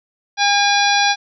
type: harmonic tone with a mistuned harmonic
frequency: 810 Hz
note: G#5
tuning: 43 cents flat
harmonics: 1 / 2 / 3 / 4 / 5 / 6 / 7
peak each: -16 / -19 / -21 / -22 / -23 / -24 / -24 dBFS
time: 0.37-1.16 s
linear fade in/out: 50 ms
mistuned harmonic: 4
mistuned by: +83 cents
effects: none